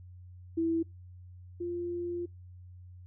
sine tone pair in turn, 329.6 / 347.9 Hz, E4 / F4, 0 / -7 cents, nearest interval minor second, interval 93 cents, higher second, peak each -26 / -32 dBFS, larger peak first, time 0.57-0.83 / 1.6-2.26 s, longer second, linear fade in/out 10 ms, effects noise-tail reverb RT60 0.2 s tail -25 dB re dry + added 90 Hz sine -47 dBFS peak until 3.06 s

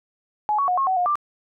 sine tone with pitch steps, 844 / 1118 / 725 / 1083 / 753 / 715 / 1182 Hz, G#5 / C#6 / F#5 / C#6 / F#5 / F5 / D6, +28 / +14 / -35 / -41 / +30 / +41 / +11 cents, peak -18 dBFS, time 0.49-1.155 s, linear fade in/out 0 ms, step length 95 ms, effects none

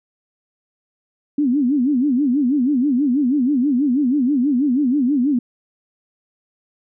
sine tone with vibrato, 268.1 Hz, C4, 42 cents sharp, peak -14 dBFS, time 1.38-5.39 s, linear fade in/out 5 ms, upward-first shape sine, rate 6.2 Hz, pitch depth 200 cents each way, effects none

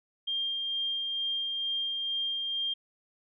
sine tone with tremolo, 3200 Hz, G7, 35 cents sharp, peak -28 dBFS, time 0.27-2.74 s, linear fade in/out 10 ms, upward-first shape sine, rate 2.2 Hz, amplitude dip 25%, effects none

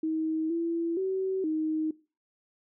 sine tone with pitch steps, 317.3 / 335 / 380.2 / 313.1 Hz, D#4 / E4 / F#4 / D#4, +34 / +28 / +47 / +11 cents, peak -26 dBFS, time 0.03-1.91 s, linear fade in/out 5 ms, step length 470 ms, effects noise-tail reverb RT60 0.3 s tail -19 dB re dry

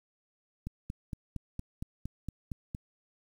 click train, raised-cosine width 5 ms, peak -24 dBFS, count 10, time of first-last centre 0.67-2.749 s, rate 4.33 Hz, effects 9-bit

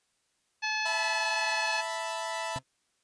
harmonic tone, 861 Hz, A5, 38 cents flat, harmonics 1 / 2 / 3 / 4 / 5 / 6 / 7, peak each -35 / -33 / -33 / -43 / -37 / -46 / -44 dBFS, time 0.62-1.82 s, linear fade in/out 20 ms
sawtooth chord, E suspended fourth, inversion none, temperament equal, 659.3 / 880 / 987.8 Hz, E5 / A5 / B5, 0 / 0 / 0 cents, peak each -33 dBFS, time 0.85-2.59 s, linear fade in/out 10 ms
35% pulse tone with exponential decay, 130.81 Hz, C3, in tune, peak -29 dBFS, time 2.56-2.63 s, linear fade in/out 0 ms, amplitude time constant 15 ms
effects white hiss -74 dBFS RMS until 3.03 s + resampled to 22050 Hz

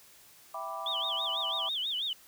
sine chord, E minor seventh, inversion none, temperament equal, 659.3 / 784 / 987.8 / 1174.7 Hz, E5 / G5 / B5 / D6, 0 / 0 / 0 / 0 cents, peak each -41 / -42 / -41 / -39 dBFS, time 0.54-1.69 s, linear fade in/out 5 ms
sine tone with vibrato, 3322 Hz, G#7, in tune, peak -30 dBFS, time 0.86-2.13 s, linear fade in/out 2 ms, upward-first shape sine, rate 6.1 Hz, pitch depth 210 cents each way
effects tanh soft clip ceiling -19 dBFS + white hiss -57 dBFS RMS until 2.27 s

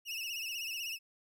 30% pulse tone with vibrato, 2736 Hz, F7, 36 cents flat, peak -34 dBFS, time 0.05-0.99 s, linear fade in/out 50 ms, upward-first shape sine, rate 16 Hz, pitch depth 100 cents each way, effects none

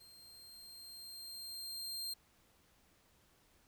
sawtooth tone with level ramp, 4186 Hz, C8, in tune, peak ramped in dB -55 to -36 dBFS, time 0-2.14 s, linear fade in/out 10 ms, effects pink hiss -70 dBFS RMS until 3.67 s

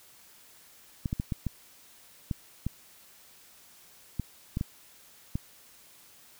clicks, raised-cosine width 5 ms, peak -17 dBFS, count 11, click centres 1.058 / 1.129 / 1.199 / 1.322 / 1.467 / 2.312 / 2.666 / 4.197 / 4.571 / 4.611 / 5.355 s, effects white hiss -56 dBFS RMS until 6.39 s

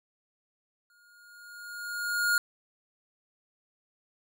square tone with exponential growth, 1427 Hz, F6, 37 cents sharp, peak -22 dBFS, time 0.9-2.38 s, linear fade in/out 1 ms, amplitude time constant 320 ms, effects none

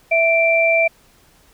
sine tone pair together, 659.3 / 2351 Hz, E5 / D7, 0 / +1 cents, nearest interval octave + minor seventh, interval 2201 cents, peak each -15 dBFS, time 0.11-0.88 s, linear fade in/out 10 ms, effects pink hiss -53 dBFS RMS until 1.53 s

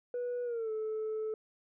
sine tone with pitch glide, 488.6 to 435.3 Hz, B4 to A4, -19 to -19 cents, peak -31 dBFS, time 0.14-1.34 s, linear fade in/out 2 ms, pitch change -200 cents, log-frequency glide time 0.44-0.71 s, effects tanh soft clip ceiling -31 dBFS

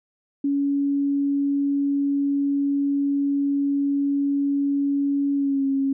sine tone with pitch glide, 281.3 to 272.7 Hz, C#4 to C#4, +26 to -28 cents, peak -19 dBFS, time 0.44-5.93 s, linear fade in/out 5 ms, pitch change -54 cents, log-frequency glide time 5.35-5.65 s, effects none

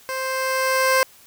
15% pulse tone with level ramp, 524 Hz, C5, 2 cents sharp, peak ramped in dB -19 to -8 dBFS, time 0.09-1.03 s, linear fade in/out 0 ms, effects white hiss -50 dBFS RMS until 1.26 s

